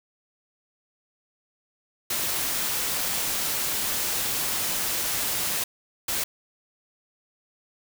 white noise bursts at uneven times, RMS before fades -27 dBFS, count 2, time 2.1-5.64 / 6.08-6.24 s, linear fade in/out 5 ms, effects none

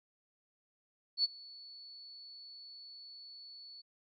sine tone with ADSR envelope, 4435 Hz, C#8, in tune, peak -25 dBFS, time 1.17-3.82 s, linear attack 71 ms, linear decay 24 ms, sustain -24 dB, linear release 18 ms, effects none

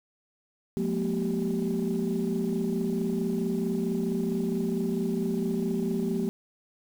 sine tone cluster, 178.4 / 213.6 / 238.1 / 387 Hz, F3 / G#3 / A#3 / G4, +37 / +49 / +37 / -22 cents, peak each -30 dBFS, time 0.77-6.29 s, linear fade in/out 0 ms, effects tanh soft clip ceiling -19 dBFS + 8-bit

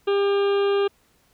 harmonic tone with a mistuned harmonic, 400 Hz, G4, 35 cents sharp, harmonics 1 / 2 / 3 / 4 / 6 / 7 / 8 / 9 / 10, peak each -18 / -33 / -31 / -36 / -40 / -37 / -39 / -46 / -47 dBFS, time 0.07-0.88 s, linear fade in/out 10 ms, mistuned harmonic 8, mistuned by +20 cents, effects pink hiss -62 dBFS RMS until 1.33 s

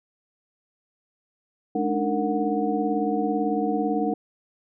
sine tone cluster, 210.5 / 288.7 / 306.7 / 460.2 / 734 Hz, G#3 / D4 / D#4 / A#4 / F#5, +24 / -30 / -25 / -22 / -14 cents, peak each -28 dBFS, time 1.75-4.14 s, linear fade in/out 5 ms, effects none

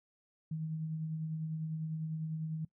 sine tone with tremolo, 158.3 Hz, D#3, 30 cents sharp, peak -33 dBFS, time 0.51-2.65 s, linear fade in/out 5 ms, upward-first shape triangle, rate 10 Hz, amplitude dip 40%, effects noise-tail reverb RT60 0.1 s tail -21 dB re dry

